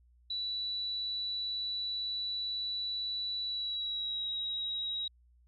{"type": "tone with pitch glide", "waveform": "sine", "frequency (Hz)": [3949, 3828], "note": ["B7", "A#7"], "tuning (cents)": [-1, 45], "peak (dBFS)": -33, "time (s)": [0.3, 5.08], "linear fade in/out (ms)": 5, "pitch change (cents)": -54, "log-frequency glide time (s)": [3.44, 4.29], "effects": ["added 60 Hz sine -61 dBFS peak until 5.47 s"]}